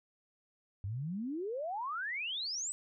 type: exponential sweep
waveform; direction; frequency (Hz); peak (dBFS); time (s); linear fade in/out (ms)
sine; up; 92.5 to 8190; -35; 0.84-2.72; 0
effects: none

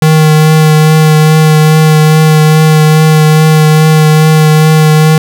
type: tone with vibrato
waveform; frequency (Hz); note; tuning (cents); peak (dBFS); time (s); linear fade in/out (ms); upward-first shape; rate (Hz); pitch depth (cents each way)
square; 155.56; D#3; 0; -3; 0.02-5.18; 2; triangle; 2.4; 18
effects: none

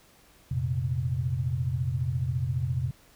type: chord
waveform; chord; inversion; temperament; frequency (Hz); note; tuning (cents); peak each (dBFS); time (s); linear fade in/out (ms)
sine; F suspended fourth; none; just; 87.31 / 116.41 / 130.96; F2 / Bb2 / C3; 0 / -2 / +2; -32 / -31 / -28; 0.51-2.91; 5
effects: pink hiss -58 dBFS RMS until 3.15 s

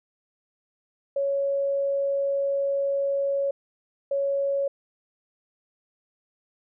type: tone bursts at uneven times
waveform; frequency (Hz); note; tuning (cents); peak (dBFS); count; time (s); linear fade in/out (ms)
sine; 556; C#5; +5; -22; 2; 1.16-3.51 / 4.11-4.68; 5
effects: none

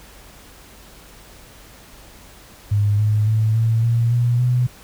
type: tone with pitch steps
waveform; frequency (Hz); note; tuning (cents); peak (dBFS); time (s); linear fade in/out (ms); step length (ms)
sine; 103 / 106.26 / 109.63 / 113.1 / 116.69 / 120.38 / 124.2; G#2 / G#2 / A2 / A2 / A#2 / B2 / B2; -14 / +40 / -6 / +48 / +2 / -44 / +10; -14; 2.71-4.67; 10; 280
effects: added 50 Hz sine -49 dBFS peak until 4.83 s + pink hiss -45 dBFS RMS until 4.83 s

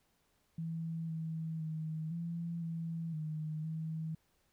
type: tone with pitch steps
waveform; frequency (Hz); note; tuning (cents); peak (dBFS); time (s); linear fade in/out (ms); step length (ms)
sine; 163.8 / 161 / 157.7 / 168.8 / 165 / 155 / 159.6; E3 / E3 / D#3 / E3 / E3 / D#3 / D#3; -11 / -41 / +24 / +41 / +2 / -6 / +44; -36; 0.58-4.15; 5; 510
effects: pink hiss -75 dBFS RMS until 4.52 s

